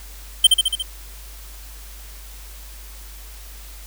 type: tone with echo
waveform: square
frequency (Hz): 3124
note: G7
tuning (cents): -7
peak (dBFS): -7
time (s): 0.44-0.47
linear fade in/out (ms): 5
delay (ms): 71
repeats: 5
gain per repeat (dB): -3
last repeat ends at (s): 0.825
effects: added 50 Hz sine -37 dBFS peak until 3.86 s + white hiss -43 dBFS RMS until 3.86 s